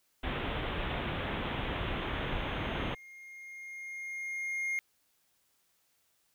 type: low-pass noise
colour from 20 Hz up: pink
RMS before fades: -35 dBFS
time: 0.23-2.95 s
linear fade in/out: 10 ms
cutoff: 3600 Hz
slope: 96 dB/octave
type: tone with exponential growth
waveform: triangle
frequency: 2131 Hz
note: C7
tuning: 31 cents sharp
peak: -28 dBFS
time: 1.2-4.79 s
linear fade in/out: 0 ms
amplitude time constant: 780 ms
effects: white hiss -73 dBFS RMS until 6.34 s